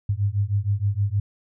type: beating tone pair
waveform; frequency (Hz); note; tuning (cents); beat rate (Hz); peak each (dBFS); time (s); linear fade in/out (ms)
sine; 98.2 / 104.6; G2 / G#2; +4 / +13; 6.4; -23; 0.09-1.2; 5
effects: none